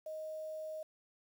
sine tone with quantisation, 625 Hz, D#5, 8 cents sharp, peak -40 dBFS, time 0.06-0.83 s, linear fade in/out 5 ms, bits 10, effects none

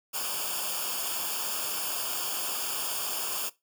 white noise with comb filter, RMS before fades -32 dBFS, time 0.13-3.5 s, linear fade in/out 20 ms, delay 0.5 ms, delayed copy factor -0.9, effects noise-tail reverb RT60 0.2 s tail -19 dB re dry

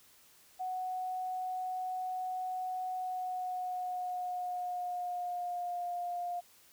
sine tone with pitch glide, 740 to 705.8 Hz, F#5 to F5, 0 to +18 cents, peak -34 dBFS, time 0.59-6.41 s, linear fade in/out 20 ms, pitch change -82 cents, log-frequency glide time 2.93-5.87 s, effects white hiss -62 dBFS RMS until 6.72 s

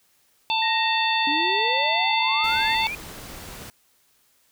harmonic tone, 889 Hz, A5, 18 cents sharp, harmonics 1 / 3 / 4 / 5, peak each -23 / -26 / -26 / -32 dBFS, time 0.5-2.87 s, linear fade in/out 0 ms
sine tone with pitch glide, 1862 to 2102 Hz, A#6 to C7, -2 to +7 cents, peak -27 dBFS, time 0.62-2.75 s, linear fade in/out 5 ms, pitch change +209 cents, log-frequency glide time 1.19-2.34 s
sine exponential sweep, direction up, 278 to 2489 Hz, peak -28 dBFS, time 1.27-2.95 s, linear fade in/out 2 ms
pink noise, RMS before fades -39 dBFS, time 2.44-3.7 s, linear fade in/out 0 ms
effects white hiss -63 dBFS RMS until 4.51 s

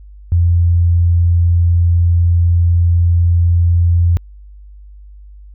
sine tone, 86 Hz, F2, 26 cents flat, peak -8 dBFS, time 0.32-4.17 s, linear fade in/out 0 ms, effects added 50 Hz sine -34 dBFS peak until 5.54 s

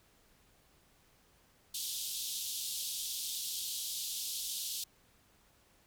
pink band-pass noise, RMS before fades -39 dBFS, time 1.74-4.84 s, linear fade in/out 5 ms, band 3200 to 16000 Hz, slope 48 dB/octave, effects pink hiss -67 dBFS RMS until 5.86 s

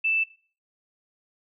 sine tone, 2645 Hz, E7, 5 cents sharp, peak -21 dBFS, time 0.04-0.24 s, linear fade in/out 10 ms, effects noise-tail reverb RT60 0.4 s tail -17 dB re dry

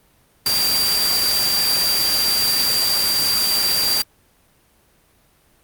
sine tone in noise, 4718 Hz, D8, 7 cents sharp, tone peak -17 dBFS, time 0.46-4.02 s, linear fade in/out 2 ms, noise white, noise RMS -21 dBFS, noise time 0.46-4.02 s, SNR +1 dB, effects pink hiss -57 dBFS RMS until 5.63 s + Opus 32 kbps

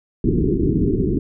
white low-pass noise, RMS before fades -18 dBFS, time 0.24-1.19 s, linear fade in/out 5 ms, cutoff 410 Hz, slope 96 dB/octave, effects none

